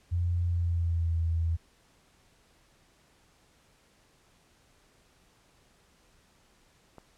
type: tone with pitch glide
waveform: sine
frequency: 87 to 82.59 Hz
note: F2 to E2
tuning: -6 to +4 cents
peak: -25 dBFS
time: 0.11-1.57 s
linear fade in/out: 20 ms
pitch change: -90 cents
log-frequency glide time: 0.45-1.18 s
type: click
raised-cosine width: 1 ms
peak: -33 dBFS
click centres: 6.983 s
effects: pink hiss -64 dBFS RMS until 7.17 s + low-pass 10000 Hz 12 dB/octave